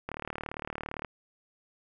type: click train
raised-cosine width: 0.5 ms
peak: -20 dBFS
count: 37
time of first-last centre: 0.09-1.047 s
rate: 37.6 Hz
effects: none